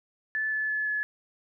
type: tone with pitch steps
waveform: sine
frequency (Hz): 1742 / 1731 / 1720 / 1709.1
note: A6 / A6 / A6 / G#6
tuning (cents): -18 / -29 / -40 / +49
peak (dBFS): -26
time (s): 0.35-1.03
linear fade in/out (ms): 0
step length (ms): 170
effects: none